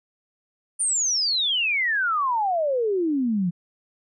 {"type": "exponential sweep", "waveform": "sine", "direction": "down", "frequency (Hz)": [9440, 167.5], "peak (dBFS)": -20, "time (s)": [0.79, 3.51], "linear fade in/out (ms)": 20, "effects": []}